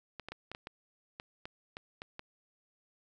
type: clicks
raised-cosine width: 0.3 ms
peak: -26 dBFS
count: 11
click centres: 0.197 / 0.286 / 0.32 / 0.516 / 0.549 / 0.671 / 1.199 / 1.455 / 1.769 / 2.019 / 2.194 s
effects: none